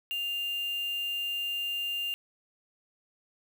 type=tone with quantisation; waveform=sine; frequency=2800 Hz; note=F7; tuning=4 cents sharp; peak=-30 dBFS; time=0.11-2.14 s; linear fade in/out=0 ms; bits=7; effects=none